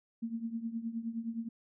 sine tone with tremolo, 228.9 Hz, A#3, 31 cents flat, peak -31 dBFS, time 0.22-1.49 s, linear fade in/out 10 ms, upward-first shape triangle, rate 9.6 Hz, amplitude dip 85%, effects none

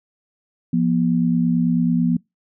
sine tone pair together, 173.03 / 242.2 Hz, F3 / B3, -16 / -34 cents, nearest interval tritone, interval 582 cents, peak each -18 dBFS, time 0.73-2.17 s, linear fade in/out 5 ms, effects noise-tail reverb RT60 0.2 s tail -26 dB re dry

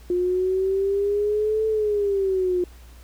sine exponential two-way sweep, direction up then down, 354 to 440 to 354 Hz, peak -19 dBFS, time 0.1-2.64 s, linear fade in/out 2 ms, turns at 1.67 s, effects added 60 Hz sine -43 dBFS peak until 3.03 s + pink hiss -53 dBFS RMS until 3.03 s

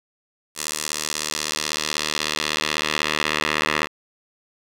10% pulse tone with band-pass filter sweep, 76.2 Hz, D#2, 36 cents flat, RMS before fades -25 dBFS, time 0.55-3.88 s, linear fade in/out 50 ms, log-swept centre 7900 to 2100 Hz, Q 1.1, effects 7-bit

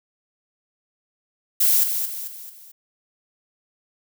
violet noise with echo, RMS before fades -17 dBFS, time 1.6-1.84 s, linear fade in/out 10 ms, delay 220 ms, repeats 4, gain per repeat -7 dB, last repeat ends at 2.72 s, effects none

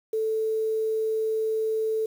sine tone with quantisation, 440 Hz, A4, in tune, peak -23 dBFS, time 0.13-2.06 s, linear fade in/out 5 ms, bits 8, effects none

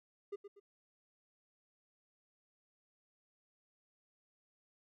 triangle tone with echo, 403.7 Hz, G#4, 49 cents flat, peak -37 dBFS, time 0.32-0.36 s, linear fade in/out 10 ms, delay 120 ms, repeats 2, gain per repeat -9 dB, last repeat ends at 0.6 s, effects none

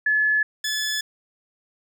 sine / 15% pulse tone pair in turn, 1716 / 1723.2 Hz, A6 / A6, -44 / -37 cents, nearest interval unison, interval 7 cents, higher second, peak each -17 dBFS, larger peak neither, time 0.06-0.43 / 0.64-1.01 s, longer neither, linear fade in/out 5 ms, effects none

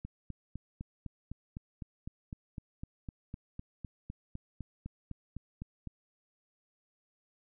click train, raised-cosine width 5 ms, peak -28 dBFS, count 24, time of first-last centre 0.05-5.873 s, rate 3.95 Hz, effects none

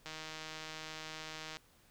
click train, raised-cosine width 0.2 ms, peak -27 dBFS, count 238, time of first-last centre 0.06-1.57 s, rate 157 Hz, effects pink hiss -66 dBFS RMS until 1.9 s

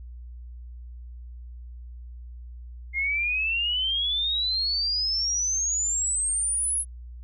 sine exponential sweep, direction up, 2111 to 10760 Hz, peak -23 dBFS, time 2.93-6.85 s, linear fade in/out 50 ms, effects added 60 Hz sine -38 dBFS peak until 7.23 s

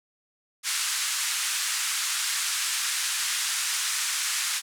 white band-pass noise, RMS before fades -28 dBFS, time 0.63-4.62 s, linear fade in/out 50 ms, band 1200 to 9600 Hz, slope 24 dB/octave, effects none

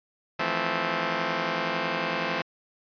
5% pulse chord, F major seventh, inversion third, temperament just, 163.7 / 174.61 / 218.3 / 261.9 Hz, E3 / F3 / A3 / C4, -12 / 0 / -13 / +2 cents, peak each -21 dBFS, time 0.39-2.42 s, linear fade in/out 5 ms, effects resampled to 11025 Hz

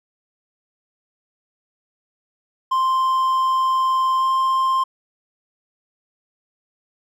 triangle tone with pitch glide, 1046.5 to 1052.6 Hz, C6 to C6, 0 to +10 cents, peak -14 dBFS, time 2.71-4.84 s, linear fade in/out 10 ms, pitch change +10 cents, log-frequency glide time 4.17-4.28 s, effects none

